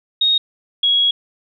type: tone pair in turn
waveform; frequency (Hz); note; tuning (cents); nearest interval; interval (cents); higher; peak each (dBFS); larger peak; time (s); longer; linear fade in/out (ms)
sine; 3735 / 3321; A#7 / G#7; +3 / -1; major second; 204; first; -12; neither; 0.21-0.38 / 0.83-1.11; second; 5
effects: none